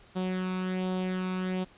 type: tone with flanger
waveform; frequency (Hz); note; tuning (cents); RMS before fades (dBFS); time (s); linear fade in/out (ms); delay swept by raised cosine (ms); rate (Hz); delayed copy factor
sawtooth; 185; F#3; 0; -31; 0.15-1.65; 20; 0.23 to 0.82; 1.3; +0.55
effects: pink hiss -57 dBFS RMS until 1.77 s + resampled to 8000 Hz